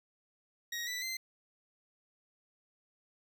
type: tone with pitch steps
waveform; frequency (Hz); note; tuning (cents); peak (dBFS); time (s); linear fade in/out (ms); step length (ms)
20% pulse; 1887 / 1976.2 / 2070; A#6 / B6 / C7; +21 / +1 / -19; -31; 0.72-1.17; 5; 150
effects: none